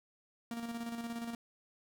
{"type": "tone with tremolo", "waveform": "45% pulse", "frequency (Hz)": 233.1, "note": "A#3", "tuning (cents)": 0, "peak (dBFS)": -37, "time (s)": [0.51, 1.35], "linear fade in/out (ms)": 2, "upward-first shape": "square", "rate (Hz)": 17, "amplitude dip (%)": 45, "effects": []}